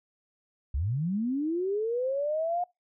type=linear sweep; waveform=sine; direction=up; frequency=58.6 to 720 Hz; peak=-26 dBFS; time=0.74-2.64 s; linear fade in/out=5 ms; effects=noise-tail reverb RT60 0.2 s tail -24 dB re dry